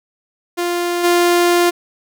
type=tone with level steps; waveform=sawtooth; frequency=349.2 Hz; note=F4; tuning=in tune; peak=-13 / -7 dBFS; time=0.57-1.71 s; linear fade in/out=20 ms; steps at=1.03 s; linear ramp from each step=20 ms; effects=none